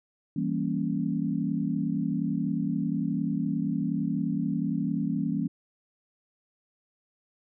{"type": "chord", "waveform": "sine", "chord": "E diminished seventh", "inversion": "none", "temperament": "equal", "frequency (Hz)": [164.81, 196, 233.1, 277.2], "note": ["E3", "G3", "Bb3", "Db4"], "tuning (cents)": [0, 0, 0, 0], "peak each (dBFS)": -31, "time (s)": [0.36, 5.48], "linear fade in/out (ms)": 5, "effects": []}